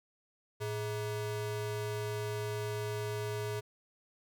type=ring-modulated tone; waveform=square; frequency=265.4 Hz; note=C4; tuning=25 cents sharp; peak=-32 dBFS; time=0.6-3.61 s; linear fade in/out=20 ms; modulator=154 Hz; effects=none